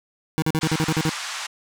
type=tone bursts; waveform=25% pulse; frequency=158.5 Hz; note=D#3; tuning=32 cents sharp; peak=-15 dBFS; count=9; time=0.38-1.094 s; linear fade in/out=0 ms; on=42 ms; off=42 ms
type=band-pass noise; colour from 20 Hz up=pink; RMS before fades=-31 dBFS; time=0.61-1.47 s; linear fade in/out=10 ms; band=930 to 8000 Hz; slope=24 dB/octave
effects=none